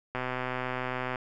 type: click train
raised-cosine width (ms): 0.5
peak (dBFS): -17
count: 129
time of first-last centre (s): 0.15-1.158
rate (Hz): 127
effects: none